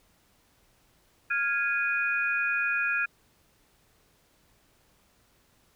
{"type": "tone cluster", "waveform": "sine", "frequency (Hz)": [1401, 1653, 2470], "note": ["F6", "G#6", "D#7"], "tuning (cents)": [5, -9, -13], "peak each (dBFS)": -29, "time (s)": [1.3, 3.06], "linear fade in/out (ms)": 10, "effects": ["pink hiss -65 dBFS RMS until 5.75 s"]}